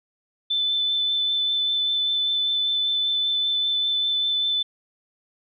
sine tone with vibrato, 3520 Hz, A7, in tune, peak -20 dBFS, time 0.5-4.63 s, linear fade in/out 10 ms, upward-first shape triangle, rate 5.1 Hz, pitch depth 12 cents each way, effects none

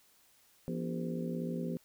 harmonic tone with a mistuned harmonic, 56.8 Hz, A#1, 44 cents flat, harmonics 3 / 4 / 5 / 6 / 7 / 8 / 9, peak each -37 / -38 / -47 / -50 / -43 / -51 / -44 dBFS, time 0.68-1.77 s, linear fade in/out 0 ms, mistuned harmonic 4, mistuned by +110 cents, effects white hiss -66 dBFS RMS until 1.84 s

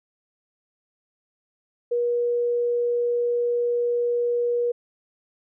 sine tone, 479.7 Hz, A#4, 50 cents sharp, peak -20 dBFS, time 1.91-4.72 s, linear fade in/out 10 ms, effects none

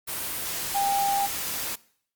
sine tone in noise, 797 Hz, G5, 28 cents sharp, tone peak -22 dBFS, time 0.74-1.27 s, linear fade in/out 20 ms, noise white, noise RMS -31 dBFS, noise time 0.07-1.76 s, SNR +6 dB, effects noise-tail reverb RT60 0.6 s tail -21 dB re dry + Opus 32 kbps

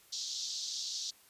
pink band-pass noise, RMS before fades -39 dBFS, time 0.12-1.11 s, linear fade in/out 10 ms, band 3700 to 6600 Hz, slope 48 dB/octave, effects white hiss -62 dBFS RMS until 1.29 s + resampled to 32000 Hz

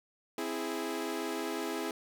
sawtooth chord, C augmented, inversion none, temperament equal, 261.6 / 329.6 / 415.3 Hz, C4 / E4 / G#4, 0 / 0 / 0 cents, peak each -36 / -33 / -34 dBFS, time 0.38-1.91 s, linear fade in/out 2 ms, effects none

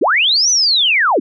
sine linear two-way sweep, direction up then down, 207.7 to 6100 to 207.7 Hz, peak -10 dBFS, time 0.01-1.2 s, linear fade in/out 10 ms, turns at 0.5 s, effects none

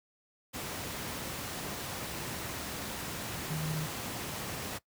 sine tone in noise, 155.56 Hz, D#3, in tune, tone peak -32 dBFS, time 3.49-3.87 s, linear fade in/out 20 ms, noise pink, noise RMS -38 dBFS, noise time 0.53-4.79 s, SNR +3 dB, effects noise-tail reverb RT60 0.1 s tail -20 dB re dry + high-pass 80 Hz 12 dB/octave

